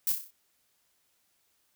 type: noise with echo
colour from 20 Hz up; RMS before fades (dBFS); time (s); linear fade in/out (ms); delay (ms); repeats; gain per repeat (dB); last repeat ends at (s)
violet; -27; 0.07-0.12; 2; 31; 6; -5; 0.306
effects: white hiss -72 dBFS RMS until 1.75 s